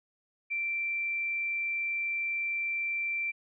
sine tone, 2349 Hz, D7, in tune, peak -29 dBFS, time 0.5-3.32 s, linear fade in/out 20 ms, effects none

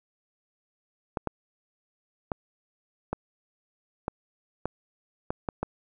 clicks, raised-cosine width 1 ms, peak -14 dBFS, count 9, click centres 1.172 / 1.273 / 2.318 / 3.13 / 4.081 / 4.656 / 5.305 / 5.488 / 5.63 s, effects none

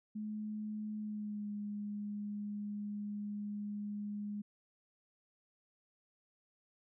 sine tone with pitch glide, 212.9 to 206.6 Hz, G#3 to G#3, +43 to -9 cents, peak -38 dBFS, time 0.15-4.42 s, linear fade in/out 10 ms, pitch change -52 cents, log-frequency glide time 0.98-1.5 s, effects none

